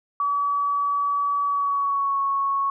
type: tone with pitch glide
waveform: sine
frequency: 1142 to 1105 Hz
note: D6 to C#6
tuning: -49 to -6 cents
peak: -20 dBFS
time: 0.2-2.7 s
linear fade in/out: 2 ms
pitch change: -57 cents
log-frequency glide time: 1.44-2.2 s
effects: none